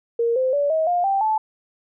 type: tone with pitch steps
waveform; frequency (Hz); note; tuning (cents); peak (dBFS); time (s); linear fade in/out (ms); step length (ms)
sine; 466.2 / 517.3 / 574 / 636.8 / 706.6 / 784.1 / 870; A#4 / C5 / D5 / D#5 / F5 / G5 / A5; 0 / -20 / -40 / +40 / +20 / 0 / -20; -17; 0.19-1.38; 5; 170
effects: none

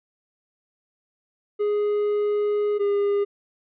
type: tone pair in turn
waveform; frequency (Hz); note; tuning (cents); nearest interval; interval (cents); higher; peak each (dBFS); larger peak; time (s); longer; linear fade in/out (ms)
triangle; 415.3 / 405.3; G#4 / G#4; 0 / -42; unison; 42; first; -18 / -17; second; 1.59-2.79 / 2.79-3.25; first; 20
effects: resampled to 8000 Hz

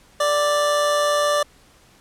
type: tone with amplitude modulation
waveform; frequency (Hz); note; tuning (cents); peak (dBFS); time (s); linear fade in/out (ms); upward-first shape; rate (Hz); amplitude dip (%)
25% pulse; 587.3; D5; 0; -12; 0.2-1.43; 5; sine; 162; 30
effects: pink hiss -53 dBFS RMS until 2 s + low-pass 11000 Hz 12 dB/octave

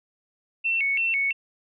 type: tone with vibrato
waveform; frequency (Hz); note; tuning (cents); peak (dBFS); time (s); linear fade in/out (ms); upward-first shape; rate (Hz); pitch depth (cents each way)
sine; 2444; D#7; -32; -21; 0.64-1.33; 20; square; 3; 170
effects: none

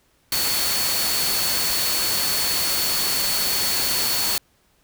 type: tone in noise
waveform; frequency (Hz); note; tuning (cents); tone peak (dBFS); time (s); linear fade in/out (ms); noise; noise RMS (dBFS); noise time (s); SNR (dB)
sine; 4425; C#8; -4; -25; 0.32-4.38; 2; white; -23; 0.32-4.38; -5
effects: pink hiss -62 dBFS RMS until 4.83 s

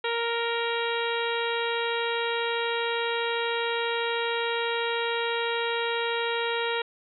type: harmonic tone with a mistuned harmonic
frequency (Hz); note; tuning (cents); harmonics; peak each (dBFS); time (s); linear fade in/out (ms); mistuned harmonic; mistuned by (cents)
466.2; A#4; 0; 1 / 2 / 3 / 4 / 5 / 6 / 7 / 8; -29 / -32 / -34 / -35 / -36 / -37 / -37 / -38; 0.04-6.82; 5; 8; +40
effects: none

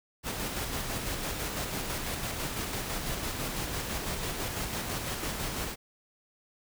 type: noise with tremolo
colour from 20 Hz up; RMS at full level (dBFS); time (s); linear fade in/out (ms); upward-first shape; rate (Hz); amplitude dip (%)
pink; -33; 0.23-5.76; 50; square; 6; 30
effects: none

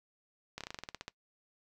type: slowing click train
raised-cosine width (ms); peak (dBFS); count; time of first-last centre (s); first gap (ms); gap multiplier
0.2; -23; 12; 0.58-1.08; 27; 1.1
effects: noise-tail reverb RT60 0.1 s tail -21 dB re dry

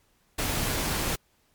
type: noise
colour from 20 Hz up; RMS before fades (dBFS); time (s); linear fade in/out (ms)
pink; -28; 0.38-1.16; 10
effects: pink hiss -67 dBFS RMS until 1.54 s + MP3 96 kbps

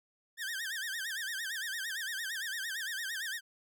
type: tone with vibrato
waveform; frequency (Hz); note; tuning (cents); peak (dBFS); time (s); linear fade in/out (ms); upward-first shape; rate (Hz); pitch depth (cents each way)
sawtooth; 1699; G#6; +39; -32; 0.37-3.41; 50; sine; 8.8; 180
effects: none

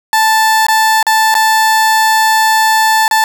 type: tone with dropouts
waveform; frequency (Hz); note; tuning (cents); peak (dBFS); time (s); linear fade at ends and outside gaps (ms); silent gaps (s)
30% pulse; 880; A5; 0; -5; 0.13-3.24; 1; 0.667-0.684 / 1.028-1.067 / 1.342-1.351 / 3.08-3.111
effects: none

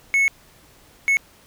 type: tone bursts at uneven times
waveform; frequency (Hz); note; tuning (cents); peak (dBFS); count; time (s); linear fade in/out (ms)
triangle; 2200; C#7; -14; -13; 2; 0.14-0.28 / 1.08-1.17; 0
effects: pink hiss -52 dBFS RMS until 1.46 s

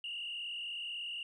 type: tone with frequency modulation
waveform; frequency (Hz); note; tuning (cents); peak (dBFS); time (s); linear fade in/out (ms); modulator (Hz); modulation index
sine; 2842; F7; +30; -37; 0.04-1.23; 2; 41.9; 2.2
effects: tanh soft clip ceiling -34 dBFS + 13-bit

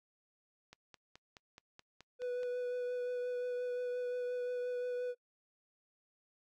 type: click train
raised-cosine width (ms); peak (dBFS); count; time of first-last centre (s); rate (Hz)
0.2; -35; 9; 0.73-2.432; 4.7
type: tone with vibrato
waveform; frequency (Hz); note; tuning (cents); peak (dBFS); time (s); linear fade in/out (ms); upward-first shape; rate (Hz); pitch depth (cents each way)
triangle; 493.9; B4; 0; -33; 2.19-5.15; 50; triangle; 5.7; 14
effects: noise-tail reverb RT60 0.1 s tail -25 dB re dry

